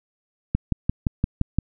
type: click train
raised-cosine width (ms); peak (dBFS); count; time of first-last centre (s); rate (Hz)
5; -7; 7; 0.55-1.586; 5.79
effects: none